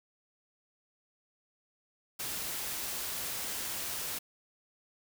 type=noise; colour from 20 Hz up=white; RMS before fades=-37 dBFS; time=2.19-4.19 s; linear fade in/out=10 ms; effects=none